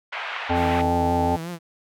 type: band-pass noise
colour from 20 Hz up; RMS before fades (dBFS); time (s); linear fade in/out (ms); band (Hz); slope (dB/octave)
white; -31; 0.12-0.82; 10; 660 to 2600; 24
type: harmonic tone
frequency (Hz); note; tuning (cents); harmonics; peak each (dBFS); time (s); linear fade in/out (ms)
86.9; F2; -8; 1 / 3 / 5 / 7 / 9 / 10; -26 / -25 / -28 / -28 / -24 / -26; 0.49-1.37; 20
type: tone with vibrato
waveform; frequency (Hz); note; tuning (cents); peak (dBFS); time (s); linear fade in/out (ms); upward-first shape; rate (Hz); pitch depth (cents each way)
sawtooth; 169.5; E3; +49; -26; 0.53-1.59; 50; triangle; 5.4; 92
effects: none